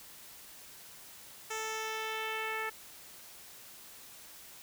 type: tone with low-pass filter sweep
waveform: 10% pulse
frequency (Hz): 440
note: A4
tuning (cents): 0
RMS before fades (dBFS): -37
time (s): 1.5-2.7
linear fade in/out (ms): 10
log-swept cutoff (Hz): 7900 to 2000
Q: 1.8
effects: white hiss -52 dBFS RMS until 4.62 s